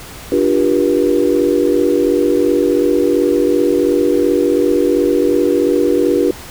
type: chord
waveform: sine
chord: G dominant seventh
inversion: second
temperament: equal with one note detuned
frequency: 293.7 / 349.2 / 392 / 481.2 Hz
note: D4 / F4 / G4 / B4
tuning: 0 / 0 / 0 / -45 cents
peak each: -16 dBFS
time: 0.32-6.31 s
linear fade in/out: 2 ms
effects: pink hiss -33 dBFS RMS until 6.5 s